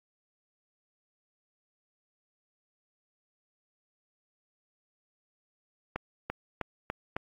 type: accelerating click train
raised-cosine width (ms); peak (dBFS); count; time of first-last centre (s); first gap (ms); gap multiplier
0.5; -17; 5; 5.96-7.165; 340; 0.92
effects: AAC 32 kbps